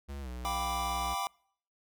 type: tone with pitch glide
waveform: square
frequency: 70 to 61.65 Hz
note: C#2 to B1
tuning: +18 to -2 cents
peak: -39 dBFS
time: 0.08-1.15 s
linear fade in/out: 20 ms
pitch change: -220 cents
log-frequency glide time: 0.21-0.29 s
type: chord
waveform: square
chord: G dominant seventh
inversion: third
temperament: equal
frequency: 698.5 / 784 / 987.8 / 1174.7 Hz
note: F5 / G5 / B5 / D6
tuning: 0 / 0 / 0 / 0 cents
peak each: -42 / -37 / -38 / -37 dBFS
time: 0.45-1.27 s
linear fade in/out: 0 ms
effects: noise-tail reverb RT60 0.6 s tail -26 dB re dry